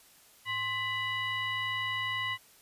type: tone with frequency modulation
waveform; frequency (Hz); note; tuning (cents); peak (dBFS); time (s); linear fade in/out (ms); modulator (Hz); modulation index
sine; 1991; B6; +14; -30; 0.45-2.38; 50; 942; 1.1
effects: white hiss -59 dBFS RMS until 2.61 s + resampled to 32000 Hz